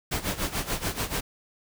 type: noise with tremolo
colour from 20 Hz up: pink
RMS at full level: -27 dBFS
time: 0.11-1.21 s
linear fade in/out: 10 ms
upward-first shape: sine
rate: 6.9 Hz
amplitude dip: 80%
effects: none